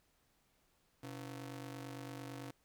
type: ring-modulated tone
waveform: sawtooth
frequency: 203.3 Hz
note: G#3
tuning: 37 cents flat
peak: -38 dBFS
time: 1.03-2.51 s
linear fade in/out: 5 ms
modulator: 77.2 Hz
effects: pink hiss -75 dBFS RMS until 2.64 s